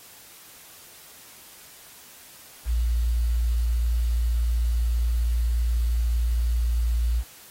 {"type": "tone with quantisation", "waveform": "sine", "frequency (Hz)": 58.27, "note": "A#1", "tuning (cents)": 0, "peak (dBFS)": -20, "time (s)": [2.65, 7.24], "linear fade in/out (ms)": 50, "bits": 8, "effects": ["white hiss -48 dBFS RMS until 7.5 s", "AAC 48 kbps"]}